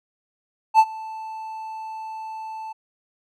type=tone with ADSR envelope; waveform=triangle; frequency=880 Hz; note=A5; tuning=in tune; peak=-6 dBFS; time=0.74-2.73 s; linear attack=51 ms; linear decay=54 ms; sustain=-23 dB; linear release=13 ms; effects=none